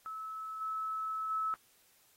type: tone with level steps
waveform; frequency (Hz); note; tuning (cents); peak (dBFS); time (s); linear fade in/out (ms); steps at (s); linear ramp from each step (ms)
sine; 1300; E6; -24; -39 / -34 / -31; 0.06-1.54; 0; 0.6 / 1.29; 20
effects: white hiss -67 dBFS RMS until 2.16 s + AAC 48 kbps